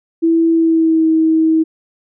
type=tone with pitch glide; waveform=sine; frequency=329.6 to 320 Hz; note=E4 to D#4; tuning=0 to +49 cents; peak=-9 dBFS; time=0.22-1.64 s; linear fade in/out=20 ms; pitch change=-51 cents; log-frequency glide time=0.51-1.07 s; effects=none